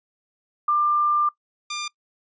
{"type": "tone pair in turn", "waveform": ["sine", "10% pulse"], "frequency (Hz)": [1192, 1197], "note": ["D6", "D6"], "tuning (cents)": [25, 33], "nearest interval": "unison", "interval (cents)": 8, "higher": "second", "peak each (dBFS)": [-17, -19], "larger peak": "first", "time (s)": [[0.68, 1.29], [1.7, 1.88]], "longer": "first", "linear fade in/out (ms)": 5, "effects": ["noise-tail reverb RT60 0.1 s tail -22 dB re dry", "resampled to 16000 Hz"]}